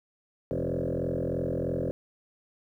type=tone with frequency modulation; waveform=sine; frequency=328.7 Hz; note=E4; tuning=5 cents flat; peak=-26 dBFS; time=0.51-1.91 s; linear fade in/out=0 ms; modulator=43.1 Hz; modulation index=5.7; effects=tanh soft clip ceiling -22 dBFS + 11-bit

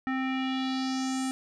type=tone with low-pass filter sweep; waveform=square; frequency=262.3 Hz; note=C4; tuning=4 cents sharp; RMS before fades=-30 dBFS; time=0.07-1.31 s; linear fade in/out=0 ms; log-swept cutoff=1800 to 8900 Hz; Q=2.9; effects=none

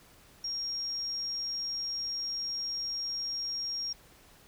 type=tone; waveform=sine; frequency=5580 Hz; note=F8; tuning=2 cents flat; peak=-32 dBFS; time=0.44-3.93 s; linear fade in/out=5 ms; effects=pink hiss -58 dBFS RMS until 4.47 s

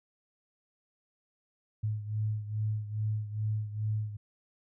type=beating tone pair; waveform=sine; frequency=106.6 / 109 Hz; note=G#2 / A2; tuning=+46 / -16 cents; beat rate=2.4 Hz; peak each=-31 / -36 dBFS; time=1.83-4.17 s; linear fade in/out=10 ms; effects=none

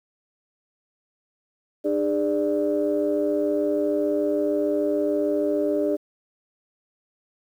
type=tone cluster; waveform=sine; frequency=301.5 / 408.2 / 590 Hz; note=D4 / G#4 / D5; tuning=+46 / -30 / +8 cents; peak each=-24 dBFS; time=1.84-5.97 s; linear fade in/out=20 ms; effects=tanh soft clip ceiling -12 dBFS + 9-bit

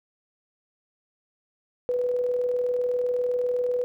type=tone with tremolo; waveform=sine; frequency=493.9 Hz; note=B4; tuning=in tune; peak=-21 dBFS; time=1.89-3.84 s; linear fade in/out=0 ms; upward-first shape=square; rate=20 Hz; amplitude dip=30%; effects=none

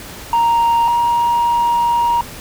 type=tone pair in turn; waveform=sine; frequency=932.3 / 944.8 Hz; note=A#5 / A#5; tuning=0 / +23 cents; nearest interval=unison; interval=23 cents; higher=second; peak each=-8 / -10 dBFS; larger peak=first; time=0.33-0.88 / 0.88-2.21 s; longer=second; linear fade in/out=2 ms; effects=tanh soft clip ceiling -10 dBFS + pink hiss -33 dBFS RMS until 2.4 s

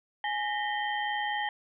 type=tone cluster; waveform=sine; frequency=836 / 1840 / 1964 / 3129 Hz; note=G#5 / A#6 / B6 / G7; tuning=+11 / -23 / -10 / -4 cents; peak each=-31 / -34 / -38 / -38 dBFS; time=0.24-1.49 s; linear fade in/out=2 ms; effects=none

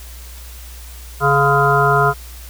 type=harmonic tone with a mistuned harmonic; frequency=140 Hz; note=C#3; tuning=18 cents sharp; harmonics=1 / 3 / 5 / 7 / 9 / 10; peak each=-18 / -18 / -18 / -18 / -18 / -18 dBFS; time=1.2-2.14 s; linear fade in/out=50 ms; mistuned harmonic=7; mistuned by=+67 cents; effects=added 60 Hz sine -33 dBFS peak until 2.49 s + white hiss -40 dBFS RMS until 2.49 s

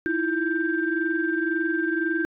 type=tone cluster; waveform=sine; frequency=318.1 / 340 / 1576 Hz; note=D#4 / F4 / G6; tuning=+38 / -46 / +9 cents; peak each=-26 dBFS; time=0.06-2.25 s; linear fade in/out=0 ms; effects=tanh soft clip ceiling -12 dBFS

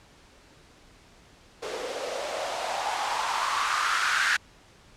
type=noise with band-pass filter sweep; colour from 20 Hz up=blue; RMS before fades=-28 dBFS; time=1.62-4.37 s; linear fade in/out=10 ms; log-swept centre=430 to 1600 Hz; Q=4.6; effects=pink hiss -55 dBFS RMS until 4.96 s + low-pass 7000 Hz 12 dB/octave

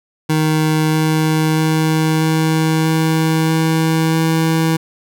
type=tone with pitch steps; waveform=25% pulse; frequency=156.1 / 157 / 157.91 / 158.83 / 159.75 / 160.67 / 161.6 Hz; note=D#3 / D#3 / D#3 / D#3 / D#3 / E3 / E3; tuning=+6 / +16 / +26 / +36 / +46 / -44 / -34 cents; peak=-9 dBFS; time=0.29-4.77 s; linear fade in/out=10 ms; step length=640 ms; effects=none

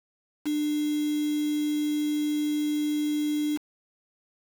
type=tone with quantisation; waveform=sine; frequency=298.9 Hz; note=D4; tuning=31 cents sharp; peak=-24 dBFS; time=0.45-3.58 s; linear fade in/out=20 ms; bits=6; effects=none

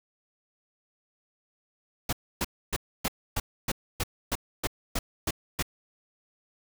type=noise bursts; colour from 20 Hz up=pink; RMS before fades=-28 dBFS; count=12; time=2.09-5.626 s; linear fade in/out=5 ms; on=38 ms; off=280 ms; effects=none

